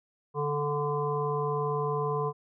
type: harmonic tone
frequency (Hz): 146.3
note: D3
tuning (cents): -6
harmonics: 1 / 3 / 5 / 7 / 8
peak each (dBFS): -32 / -30 / -39 / -32 / -43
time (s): 0.34-2.33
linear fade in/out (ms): 50
effects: none